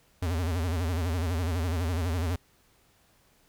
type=tone with vibrato; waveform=square; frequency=85.2 Hz; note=F2; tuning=42 cents flat; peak=-27 dBFS; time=0.22-2.36 s; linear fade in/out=5 ms; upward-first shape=sine; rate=12 Hz; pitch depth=140 cents each way; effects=pink hiss -64 dBFS RMS until 3.48 s